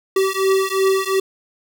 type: beating tone pair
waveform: square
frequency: 383.3 / 386.1 Hz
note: G4 / G4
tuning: -39 / -26 cents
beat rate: 2.8 Hz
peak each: -19 dBFS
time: 0.16-1.2 s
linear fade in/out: 5 ms
effects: none